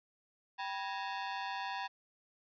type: ring-modulated tone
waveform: sawtooth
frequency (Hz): 879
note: A5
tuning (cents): -2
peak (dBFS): -30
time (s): 0.58-1.88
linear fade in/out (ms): 20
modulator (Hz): 96.7
effects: resampled to 11025 Hz + 12-bit